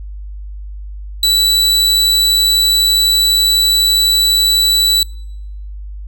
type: tone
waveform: 40% pulse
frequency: 3951 Hz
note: B7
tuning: in tune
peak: -8 dBFS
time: 1.23-5.03 s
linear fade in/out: 2 ms
effects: noise-tail reverb RT60 0.8 s tail -26 dB re dry + added 50 Hz sine -25 dBFS peak until 6.07 s